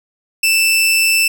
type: tone with amplitude modulation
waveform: sawtooth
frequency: 2658 Hz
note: E7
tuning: 14 cents sharp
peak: -6 dBFS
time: 0.43-1.28 s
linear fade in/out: 5 ms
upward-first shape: sine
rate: 183 Hz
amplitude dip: 35%
effects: none